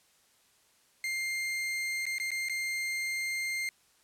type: tone with dropouts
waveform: 40% pulse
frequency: 2107 Hz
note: C7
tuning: 12 cents sharp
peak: -30 dBFS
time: 1.04-3.69 s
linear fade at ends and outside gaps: 1 ms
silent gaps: 2.055-2.065 / 2.183-2.199 / 2.306-2.316 / 2.486-2.496 s
effects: white hiss -66 dBFS RMS until 4.03 s + low-pass 11000 Hz 12 dB/octave